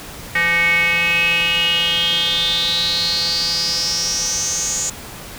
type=tone with band-pass filter sweep; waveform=square; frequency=170 Hz; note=F3; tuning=46 cents flat; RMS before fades=-18 dBFS; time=0.35-4.9 s; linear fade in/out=5 ms; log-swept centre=2000 to 7000 Hz; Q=8.9; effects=pink hiss -34 dBFS RMS until 5.38 s